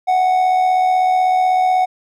triangle tone with amplitude modulation, 740 Hz, F#5, in tune, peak -8 dBFS, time 0.07-1.86 s, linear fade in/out 20 ms, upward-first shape sine, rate 76.1 Hz, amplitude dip 40%, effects none

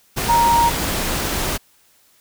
sine tone in noise, 936 Hz, A#5, 7 cents sharp, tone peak -12 dBFS, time 0.28-0.7 s, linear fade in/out 20 ms, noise pink, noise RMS -22 dBFS, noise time 0.16-1.58 s, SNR +7 dB, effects white hiss -56 dBFS RMS until 2.2 s

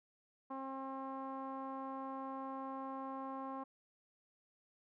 sawtooth tone with low-pass filter, 267.5 Hz, C4, 38 cents sharp, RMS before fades -44 dBFS, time 0.5-3.64 s, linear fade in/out 10 ms, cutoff 1000 Hz, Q 5.7, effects none

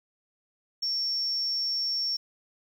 sine tone, 5470 Hz, F8, 37 cents flat, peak -26 dBFS, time 0.82-2.17 s, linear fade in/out 10 ms, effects 9-bit

